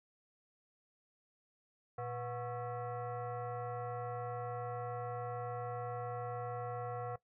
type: tone with frequency modulation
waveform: sine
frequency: 117.9 Hz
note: A#2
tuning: 20 cents sharp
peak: -38 dBFS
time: 1.98-7.16 s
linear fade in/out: 5 ms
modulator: 609 Hz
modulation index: 1.6
effects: noise-tail reverb RT60 0.1 s tail -18 dB re dry